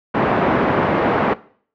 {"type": "band-pass noise", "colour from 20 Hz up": "pink", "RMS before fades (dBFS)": -17, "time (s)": [0.14, 1.34], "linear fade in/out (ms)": 10, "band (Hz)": [210, 1400], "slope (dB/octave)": 12, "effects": ["noise-tail reverb RT60 0.5 s tail -19 dB re dry", "low-pass 3000 Hz 12 dB/octave"]}